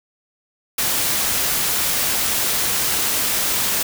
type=noise; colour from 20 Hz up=white; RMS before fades=-20 dBFS; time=0.78-3.83 s; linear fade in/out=5 ms; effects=none